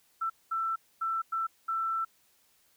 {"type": "tone bursts at uneven times", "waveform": "sine", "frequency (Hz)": 1334, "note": "E6", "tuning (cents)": 20, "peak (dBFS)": -28, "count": 5, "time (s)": [[0.21, 0.3], [0.51, 0.76], [1.01, 1.22], [1.32, 1.47], [1.68, 2.05]], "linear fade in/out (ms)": 10, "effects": ["white hiss -67 dBFS RMS until 2.76 s"]}